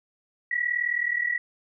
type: tone pair together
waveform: sine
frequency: 1910 / 1949 Hz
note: A#6 / B6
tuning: +42 / -23 cents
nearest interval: unison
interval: 35 cents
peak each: -27 / -26 dBFS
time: 0.51-1.38 s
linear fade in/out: 5 ms
effects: none